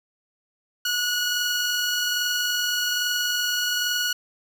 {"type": "tone pair together", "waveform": "15% pulse", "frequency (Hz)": [1457, 1478.2], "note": ["F#6", "F#6"], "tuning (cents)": [-27, -2], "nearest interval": "unison", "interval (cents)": 25, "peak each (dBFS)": [-16, -27], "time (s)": [0.85, 4.13], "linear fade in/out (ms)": 5, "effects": []}